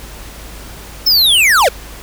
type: linear sweep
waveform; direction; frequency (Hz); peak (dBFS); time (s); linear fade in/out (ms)
square; down; 5360 to 420; -8; 1.06-1.69; 10
effects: added 52 Hz sine -33 dBFS peak until 2.02 s + pink hiss -34 dBFS RMS until 2.02 s